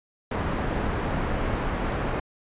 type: low-pass noise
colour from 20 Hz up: pink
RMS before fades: -27 dBFS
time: 0.31-2.2 s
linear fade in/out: 5 ms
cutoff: 1600 Hz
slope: 12 dB/octave
effects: resampled to 8000 Hz